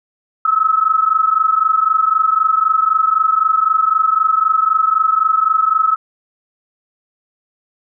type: tone pair together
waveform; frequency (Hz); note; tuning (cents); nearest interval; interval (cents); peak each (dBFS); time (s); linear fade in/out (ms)
sine; 1282.1 / 1306; E6 / E6; -48 / -17; unison; 31; -14; 0.45-5.96; 5
effects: none